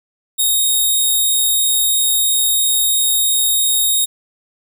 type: tone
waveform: 5% pulse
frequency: 3729 Hz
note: A#7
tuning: in tune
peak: -5 dBFS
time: 0.38-4.06 s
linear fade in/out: 20 ms
effects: none